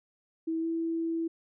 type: tone with pitch glide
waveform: sine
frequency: 324.9 to 329.6 Hz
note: E4 to E4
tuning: -25 to 0 cents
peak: -28 dBFS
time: 0.47-1.28 s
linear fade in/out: 10 ms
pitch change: +25 cents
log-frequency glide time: 0.6-0.66 s
effects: none